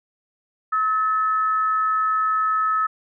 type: tone pair together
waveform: sine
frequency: 1287.5 / 1760 Hz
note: E6 / A6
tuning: -41 / 0 cents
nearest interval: perfect fourth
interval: 541 cents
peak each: -18 / -30 dBFS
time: 0.72-2.87 s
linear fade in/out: 10 ms
effects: none